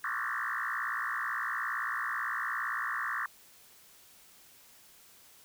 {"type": "tone with frequency modulation", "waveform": "sine", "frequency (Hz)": 1480, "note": "F#6", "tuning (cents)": 0, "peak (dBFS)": -31, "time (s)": [0.04, 3.26], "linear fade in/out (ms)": 2, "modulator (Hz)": 58.9, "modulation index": 6.9, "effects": ["white hiss -58 dBFS RMS until 5.44 s"]}